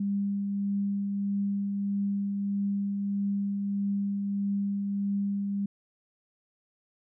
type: tone with tremolo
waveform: sine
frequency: 200.1 Hz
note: G3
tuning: 36 cents sharp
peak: -25 dBFS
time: 0-5.66 s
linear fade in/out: 5 ms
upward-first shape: triangle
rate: 1.6 Hz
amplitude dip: 30%
effects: none